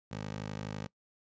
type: tone with high-pass filter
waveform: 15% pulse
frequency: 52 Hz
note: G#1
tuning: 3 cents sharp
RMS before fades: -40 dBFS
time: 0.11-0.87 s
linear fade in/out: 10 ms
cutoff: 130 Hz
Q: 0.82
effects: noise-tail reverb RT60 0.1 s tail -22 dB re dry + resampled to 16000 Hz